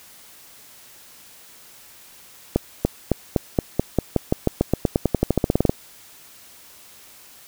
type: accelerating click train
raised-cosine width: 2 ms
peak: -3 dBFS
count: 25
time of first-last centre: 2.56-5.695 s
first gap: 290 ms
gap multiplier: 0.92
effects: white hiss -47 dBFS RMS until 7.47 s